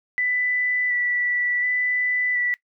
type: tone with vibrato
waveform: sine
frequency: 1975.5 Hz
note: B6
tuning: in tune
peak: -20 dBFS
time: 0.18-2.54 s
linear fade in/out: 0 ms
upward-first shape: square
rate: 0.69 Hz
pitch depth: 13 cents each way
effects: noise-tail reverb RT60 0.1 s tail -20 dB re dry